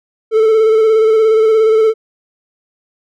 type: tone with vibrato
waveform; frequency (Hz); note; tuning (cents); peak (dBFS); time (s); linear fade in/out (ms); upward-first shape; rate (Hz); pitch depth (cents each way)
triangle; 440; A4; 0; -5; 0.31-1.94; 50; square; 17; 24
effects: none